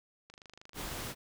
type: click train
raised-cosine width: 0.2 ms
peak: -34 dBFS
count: 18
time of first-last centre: 0.3-0.969 s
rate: 25.4 Hz
type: noise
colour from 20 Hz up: pink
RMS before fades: -40 dBFS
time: 0.74-1.15 s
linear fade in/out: 50 ms
effects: none